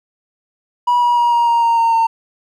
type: tone with pitch steps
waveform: triangle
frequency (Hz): 971 / 962.1 / 953.2 / 944.4 / 935.8 / 927.2 / 918.6 / 910.2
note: B5 / B5 / A#5 / A#5 / A#5 / A#5 / A#5 / A#5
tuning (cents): -30 / -46 / +38 / +22 / +6 / -10 / -26 / -42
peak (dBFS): -8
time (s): 0.87-2.07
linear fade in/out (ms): 10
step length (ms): 150
effects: tanh soft clip ceiling -5 dBFS